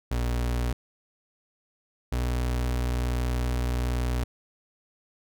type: tone pair in turn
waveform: 35% pulse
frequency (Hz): 60.1 / 61.22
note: B1 / B1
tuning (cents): -46 / -15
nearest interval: unison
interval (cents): 31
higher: second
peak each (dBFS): -23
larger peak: neither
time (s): 0.11-0.73 / 2.12-4.24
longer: second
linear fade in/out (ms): 5
effects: none